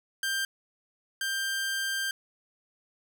sawtooth tone pair in turn, 1575 / 1575 Hz, G6 / G6, +8 / +8 cents, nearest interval unison, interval 0 cents, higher neither, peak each -24 / -25 dBFS, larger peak first, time 0.23-0.45 / 1.21-2.11 s, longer second, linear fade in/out 2 ms, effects none

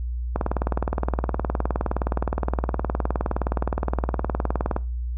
click train, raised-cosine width 1 ms, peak -9 dBFS, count 86, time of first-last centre 0.36-4.764 s, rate 19.3 Hz, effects noise-tail reverb RT60 0.3 s tail -20 dB re dry + added 60 Hz sine -25 dBFS peak until 5.17 s

